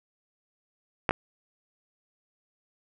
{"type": "clicks", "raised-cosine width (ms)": 0.5, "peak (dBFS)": -8, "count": 2, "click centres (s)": [1.092, 1.109], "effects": []}